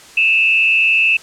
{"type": "tone with frequency modulation", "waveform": "sine", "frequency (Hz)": 2637, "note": "E7", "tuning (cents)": 0, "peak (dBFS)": -10, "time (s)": [0.17, 1.17], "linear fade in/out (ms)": 5, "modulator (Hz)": 156, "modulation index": 0.6, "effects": ["white hiss -40 dBFS RMS until 1.22 s", "low-pass 8000 Hz 12 dB/octave"]}